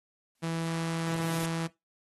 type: noise with exponential growth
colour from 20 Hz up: white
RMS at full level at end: -37 dBFS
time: 0.35-1.46 s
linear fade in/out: 2 ms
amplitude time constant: 240 ms
type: tone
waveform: sawtooth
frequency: 164.81 Hz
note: E3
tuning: in tune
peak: -26 dBFS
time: 0.42-1.68 s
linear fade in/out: 20 ms
effects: noise-tail reverb RT60 0.2 s tail -20 dB re dry + AAC 32 kbps